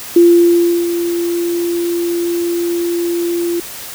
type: tone with ADSR envelope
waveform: sine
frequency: 344.2 Hz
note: F4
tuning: 25 cents flat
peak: -3 dBFS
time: 0.16-3.6 s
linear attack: 5 ms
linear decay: 700 ms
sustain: -11 dB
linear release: 3 ms
effects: white hiss -29 dBFS RMS until 3.94 s